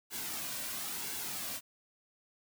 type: noise with flanger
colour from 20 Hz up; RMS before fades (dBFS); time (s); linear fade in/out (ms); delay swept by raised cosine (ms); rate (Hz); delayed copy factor
white; -39; 0.1-1.61; 50; 1.6 to 2.37; 0.99; -0.5
effects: none